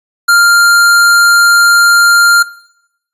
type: tone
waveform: square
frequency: 1396.9 Hz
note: F6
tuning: in tune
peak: -5 dBFS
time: 0.28-2.43 s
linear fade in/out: 10 ms
effects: noise-tail reverb RT60 0.8 s tail -19 dB re dry + resampled to 32000 Hz